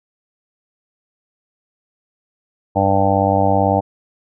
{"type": "harmonic tone", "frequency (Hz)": 98, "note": "G2", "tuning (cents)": 0, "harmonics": [1, 2, 3, 5, 6, 7, 8, 9], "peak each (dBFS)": [-20, -22, -22, -22, -20, -21, -18, -23], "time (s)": [2.75, 3.81], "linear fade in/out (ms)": 20, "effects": []}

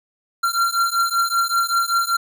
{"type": "beating tone pair", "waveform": "square", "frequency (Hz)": [1371, 1376.2], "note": ["F6", "F6"], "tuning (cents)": [-32, -26], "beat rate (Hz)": 5.2, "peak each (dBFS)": -21, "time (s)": [0.43, 2.17], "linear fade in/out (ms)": 10, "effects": []}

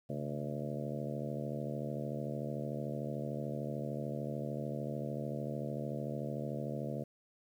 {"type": "harmonic tone with a mistuned harmonic", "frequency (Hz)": 73.42, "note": "D2", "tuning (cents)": 0, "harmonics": [2, 3, 4, 5, 6, 7, 8, 9], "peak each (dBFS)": [-40, -42, -46, -48, -49, -45, -45, -48], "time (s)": [0.09, 7.04], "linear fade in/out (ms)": 10, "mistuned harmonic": 2, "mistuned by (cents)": -120, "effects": ["11-bit"]}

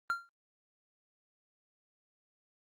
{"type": "tone with exponential decay", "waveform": "triangle", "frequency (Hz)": 1384, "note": "F6", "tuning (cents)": -16, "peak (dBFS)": -24, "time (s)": [0.1, 0.29], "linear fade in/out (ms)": 0, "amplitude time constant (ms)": 40, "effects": ["Opus 32 kbps"]}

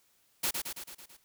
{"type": "noise with echo", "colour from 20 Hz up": "white", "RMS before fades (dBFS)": -30, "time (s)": [0.43, 0.51], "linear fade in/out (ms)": 10, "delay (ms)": 110, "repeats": 6, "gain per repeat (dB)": -4, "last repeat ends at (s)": 1.17, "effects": ["white hiss -69 dBFS RMS until 1.24 s"]}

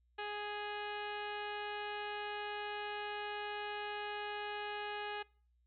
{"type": "harmonic tone", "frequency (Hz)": 415.3, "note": "G#4", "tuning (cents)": 0, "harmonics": [1, 2, 3, 4, 5, 6, 7, 8, 9, 10], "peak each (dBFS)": [-45, -43, -51, -46, -55, -50, -51, -58, -61, -62], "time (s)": [0.18, 5.23], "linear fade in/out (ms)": 10, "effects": ["noise-tail reverb RT60 0.4 s tail -23 dB re dry", "added 60 Hz sine -70 dBFS peak until 5.66 s"]}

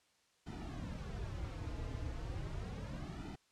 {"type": "noise with flanger", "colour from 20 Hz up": "brown", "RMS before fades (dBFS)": -43, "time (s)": [0.46, 3.36], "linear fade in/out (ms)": 10, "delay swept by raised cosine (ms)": [1.8, 5.4], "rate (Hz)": 0.35, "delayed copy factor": -0.9, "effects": ["white hiss -73 dBFS RMS until 3.51 s", "low-pass 7000 Hz 12 dB/octave"]}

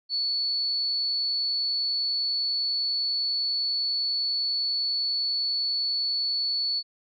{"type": "tone", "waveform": "sine", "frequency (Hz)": 4435, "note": "C#8", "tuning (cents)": 0, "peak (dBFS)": -24, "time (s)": [0.09, 6.83], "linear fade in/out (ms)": 50, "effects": []}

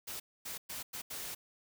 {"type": "noise bursts at uneven times", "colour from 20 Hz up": "white", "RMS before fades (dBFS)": -42, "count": 5, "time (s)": [[0.07, 0.2], [0.45, 0.58], [0.69, 0.83], [0.93, 1.02], [1.1, 1.35]], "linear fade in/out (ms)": 10, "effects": []}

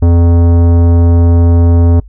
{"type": "tone with tanh clipping", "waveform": "sine", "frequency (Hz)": 85.2, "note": "F2", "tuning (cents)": -42, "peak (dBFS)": -6, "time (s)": [0.02, 2], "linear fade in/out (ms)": 5, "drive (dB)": 16, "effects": ["noise-tail reverb RT60 0.1 s tail -24 dB re dry", "added 50 Hz sine -30 dBFS peak until 2.08 s"]}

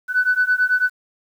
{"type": "beating tone pair", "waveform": "sine", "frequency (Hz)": [1491, 1500.1], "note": ["F#6", "F#6"], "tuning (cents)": [13, 23], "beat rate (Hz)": 9.1, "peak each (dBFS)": [-18, -17], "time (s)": [0.08, 0.9], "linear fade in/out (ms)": 50, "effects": ["tanh soft clip ceiling -8 dBFS", "8-bit"]}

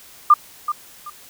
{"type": "tone with echo", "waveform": "sine", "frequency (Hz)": 1199, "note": "D6", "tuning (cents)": 36, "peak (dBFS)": -6, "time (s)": [0.3, 0.34], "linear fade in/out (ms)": 5, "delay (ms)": 380, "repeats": 2, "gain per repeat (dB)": -12, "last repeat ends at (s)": 1.1, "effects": ["white hiss -45 dBFS RMS until 1.29 s"]}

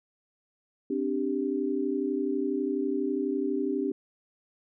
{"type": "chord", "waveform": "sine", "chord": "C suspended second", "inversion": "none", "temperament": "equal", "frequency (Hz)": [261.6, 293.7, 392], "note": ["C4", "D4", "G4"], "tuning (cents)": [0, 0, 0], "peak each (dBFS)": [-31, -30, -30], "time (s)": [0.9, 3.92], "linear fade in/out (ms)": 5, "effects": []}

